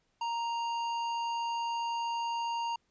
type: tone with tanh clipping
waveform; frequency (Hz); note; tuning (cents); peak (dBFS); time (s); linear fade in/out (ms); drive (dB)
sine; 932.3; A#5; 0; -33; 0.21-2.76; 5; 14
effects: pink hiss -75 dBFS RMS until 2.9 s + resampled to 16000 Hz